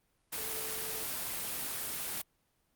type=tone in noise; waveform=sine; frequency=440 Hz; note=A4; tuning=in tune; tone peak=-47 dBFS; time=0.37-1.04 s; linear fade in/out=10 ms; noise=white; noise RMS=-37 dBFS; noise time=0.32-2.22 s; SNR=-13 dB; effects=pink hiss -75 dBFS RMS until 2.75 s + Opus 32 kbps